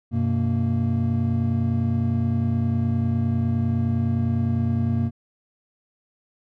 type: tone cluster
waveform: triangle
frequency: 94.9 / 124.7 / 231.6 Hz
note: F#2 / B2 / A#3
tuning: +44 / +17 / -11 cents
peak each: -22 dBFS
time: 0.11-5.11 s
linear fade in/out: 50 ms
effects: none